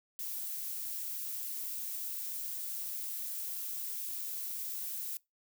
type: noise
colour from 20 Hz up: violet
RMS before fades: -39 dBFS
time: 0.19-5.17 s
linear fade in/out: 0 ms
effects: noise-tail reverb RT60 0.2 s tail -23 dB re dry